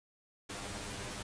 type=noise with comb filter; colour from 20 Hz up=pink; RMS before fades=-42 dBFS; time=0.49-1.23 s; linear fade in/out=10 ms; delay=10 ms; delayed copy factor=+0.85; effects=resampled to 22050 Hz